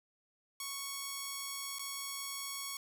5% pulse tone with dropouts, 1108.7 Hz, C#6, in tune, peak -27 dBFS, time 0.6-2.77 s, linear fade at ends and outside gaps 2 ms, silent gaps 1.786-1.793 s, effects none

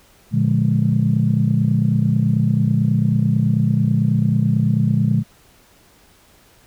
sine chord, Bb dominant seventh, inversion none, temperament just, 116.54 / 145.68 / 174.81 / 209.8 Hz, Bb2 / D3 / F3 / Ab3, 0 / -14 / +2 / +18 cents, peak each -18 / -18 / -22 / -19 dBFS, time 0.31-5.24 s, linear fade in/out 50 ms, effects tanh soft clip ceiling -4 dBFS + pink hiss -52 dBFS RMS until 6.66 s

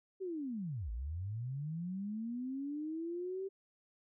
sine linear two-way sweep, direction down then up, 392 to 52 to 392 Hz, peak -37 dBFS, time 0.2-3.49 s, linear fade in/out 20 ms, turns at 0.91 s, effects none

